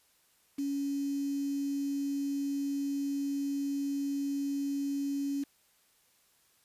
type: tone with quantisation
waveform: sine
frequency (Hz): 280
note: C#4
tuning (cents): +18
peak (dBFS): -30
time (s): 0.58-5.44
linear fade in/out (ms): 10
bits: 8
effects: white hiss -68 dBFS RMS until 6.64 s + resampled to 32000 Hz